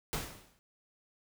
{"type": "noise with exponential decay", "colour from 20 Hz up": "pink", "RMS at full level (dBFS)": -33, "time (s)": [0.13, 0.59], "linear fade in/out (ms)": 0, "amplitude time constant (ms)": 100, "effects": []}